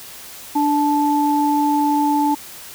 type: tone pair together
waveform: sine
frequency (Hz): 293.7 / 873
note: D4 / A5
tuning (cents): 0 / -14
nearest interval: octave + perfect fifth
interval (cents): 1886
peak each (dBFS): -17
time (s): 0.55-2.35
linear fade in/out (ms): 10
effects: white hiss -37 dBFS RMS until 2.74 s